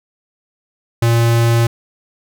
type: tone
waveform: square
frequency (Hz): 116.54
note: A#2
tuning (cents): 0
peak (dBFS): -11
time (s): 1.02-1.67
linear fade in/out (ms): 5
effects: none